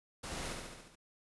pink noise with echo, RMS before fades -43 dBFS, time 0.23-0.53 s, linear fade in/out 10 ms, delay 71 ms, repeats 6, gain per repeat -3 dB, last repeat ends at 0.956 s, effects resampled to 24000 Hz

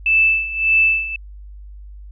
sine tone with tremolo, 2637 Hz, E7, in tune, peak -10 dBFS, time 0.06-1.16 s, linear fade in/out 2 ms, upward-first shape sine, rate 1.7 Hz, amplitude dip 80%, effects added 50 Hz sine -34 dBFS peak until 2.11 s

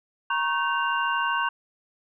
sine tone cluster, 944 / 1097 / 1535 / 2791 Hz, A#5 / C#6 / G6 / F7, +22 / -18 / -37 / -2 cents, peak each -28 / -27 / -27 / -32 dBFS, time 0.3-1.49 s, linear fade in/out 5 ms, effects none

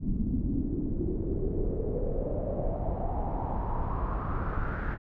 brown noise with low-pass filter sweep, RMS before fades -30 dBFS, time 0-4.98 s, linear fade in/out 50 ms, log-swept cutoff 220 to 1600 Hz, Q 5, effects none

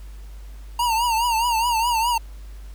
square tone with vibrato, 929 Hz, A#5, 6 cents flat, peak -19 dBFS, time 0.79-2.18 s, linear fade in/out 5 ms, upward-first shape triangle, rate 4.8 Hz, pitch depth 110 cents each way, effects added 50 Hz sine -35 dBFS peak until 2.74 s + pink hiss -53 dBFS RMS until 2.74 s

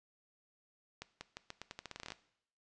accelerating click train, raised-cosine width 0.2 ms, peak -26 dBFS, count 16, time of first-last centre 1.02-2.121 s, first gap 190 ms, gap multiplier 0.84, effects noise-tail reverb RT60 0.7 s tail -17 dB re dry + resampled to 22050 Hz

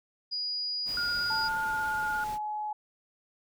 sine tone, 4900 Hz, D#8, 27 cents flat, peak -30 dBFS, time 0.31-1.49 s, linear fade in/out 20 ms
pink noise, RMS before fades -45 dBFS, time 0.85-2.39 s, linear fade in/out 50 ms
sine tone with vibrato, 1425 Hz, F6, 34 cents sharp, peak -30 dBFS, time 0.97-2.24 s, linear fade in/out 2 ms, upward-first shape sine, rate 17 Hz, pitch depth 19 cents each way
sine tone with pitch glide, 880 to 847.1 Hz, A5 to G#5, 0 to +34 cents, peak -31 dBFS, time 1.3-2.73 s, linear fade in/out 5 ms, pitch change -66 cents, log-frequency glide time 1.57-2.36 s
effects none

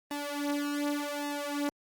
sawtooth tone with flanger, 289.7 Hz, D4, 24 cents flat, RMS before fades -33 dBFS, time 0.11-1.69 s, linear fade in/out 0 ms, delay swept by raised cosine 1.1 to 4.2 ms, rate 0.86 Hz, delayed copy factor +0.9, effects Opus 24 kbps

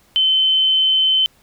sine tone, 3068 Hz, G7, 38 cents flat, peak -12 dBFS, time 0.16-1.26 s, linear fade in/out 0 ms, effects pink hiss -55 dBFS RMS until 1.42 s

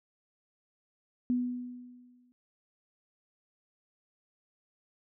sine tone with exponential decay, 247 Hz, B3, in tune, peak -24 dBFS, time 1.3-2.32 s, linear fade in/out 0 ms, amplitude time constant 220 ms, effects none

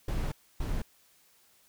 brown noise bursts at uneven times, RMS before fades -31 dBFS, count 2, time 0.08-0.32 / 0.6-0.82 s, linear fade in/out 5 ms, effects white hiss -64 dBFS RMS until 1.68 s

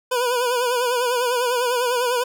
25% pulse tone with vibrato, 491.3 Hz, B4, 9 cents flat, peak -15 dBFS, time 0.11-2.24 s, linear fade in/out 10 ms, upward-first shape sine, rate 10 Hz, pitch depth 65 cents each way, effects none

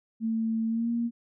sine tone with pitch glide, 224.3 to 234.6 Hz, A3 to A#3, +34 to +11 cents, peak -25 dBFS, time 0.2-1.11 s, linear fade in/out 50 ms, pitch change +77 cents, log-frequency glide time 0.68-0.9 s, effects none

